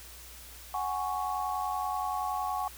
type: chord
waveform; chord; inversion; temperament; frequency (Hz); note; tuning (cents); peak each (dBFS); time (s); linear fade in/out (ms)
sine; F# suspended second; none; equal; 740 / 830.6 / 1108.7; F#5 / G#5 / C#6; 0 / 0 / 0; -34; 0.74-2.68; 2
effects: added 60 Hz sine -51 dBFS peak until 2.77 s + white hiss -49 dBFS RMS until 2.77 s